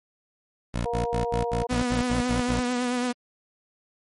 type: tone bursts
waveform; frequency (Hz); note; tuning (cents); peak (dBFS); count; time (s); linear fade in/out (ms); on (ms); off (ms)
15% pulse; 59; A#1; +22; -19; 10; 0.74-2.606; 5; 120; 74
type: harmonic tone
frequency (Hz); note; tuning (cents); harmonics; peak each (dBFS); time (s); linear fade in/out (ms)
236.3; A#3; +24; 2 / 3 / 4; -27 / -31 / -33; 0.85-1.67; 10
type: tone with vibrato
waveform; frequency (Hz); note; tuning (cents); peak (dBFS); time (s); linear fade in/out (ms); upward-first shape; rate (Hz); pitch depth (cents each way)
sawtooth; 246.9; B3; 0; -20; 1.69-3.13; 20; triangle; 9; 39
effects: MP3 48 kbps

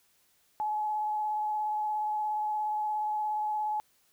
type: tone with vibrato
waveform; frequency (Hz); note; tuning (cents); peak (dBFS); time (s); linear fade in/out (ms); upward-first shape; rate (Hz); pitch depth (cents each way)
sine; 850; G#5; +40; -28; 0.6-3.8; 0; triangle; 17; 17
effects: white hiss -68 dBFS RMS until 4.12 s

